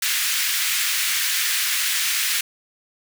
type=high-pass noise; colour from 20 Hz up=pink; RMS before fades=-22 dBFS; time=0.02-2.41 s; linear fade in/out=5 ms; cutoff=1700 Hz; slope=24 dB/octave; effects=none